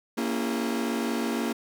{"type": "chord", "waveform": "40% pulse", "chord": "A# diminished seventh", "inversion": "none", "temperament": "just", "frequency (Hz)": [233.1, 279.7, 335.6, 402.8], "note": ["A#3", "C#4", "E4", "G4"], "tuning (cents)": [0, 16, 31, 47], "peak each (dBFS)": [-28, -32, -33, -34], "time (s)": [0.17, 1.53], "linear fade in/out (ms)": 10, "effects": []}